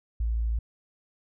sine tone, 56.5 Hz, A1, 47 cents sharp, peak -24 dBFS, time 0.2-0.59 s, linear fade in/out 5 ms, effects none

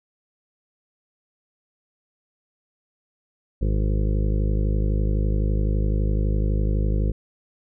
harmonic tone, 51.91 Hz, G#1, in tune, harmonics 1 / 2 / 3 / 4 / 6 / 7 / 8 / 9 / 10, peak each -20 / -26 / -30 / -32 / -36 / -37 / -38 / -39 / -40 dBFS, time 3.61-7.12 s, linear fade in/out 10 ms, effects none

